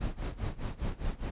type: noise with tremolo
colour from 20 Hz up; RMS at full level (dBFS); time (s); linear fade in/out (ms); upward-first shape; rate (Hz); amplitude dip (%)
brown; -31; 0-1.31; 20; sine; 4.9; 90
effects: resampled to 8000 Hz